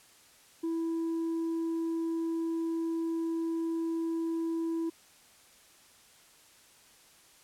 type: tone with tanh clipping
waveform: sine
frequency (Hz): 329.6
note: E4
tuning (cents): 0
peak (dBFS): -30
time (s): 0.63-4.9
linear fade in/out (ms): 10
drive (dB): 2
effects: white hiss -59 dBFS RMS until 7.43 s + low-pass 11000 Hz 12 dB/octave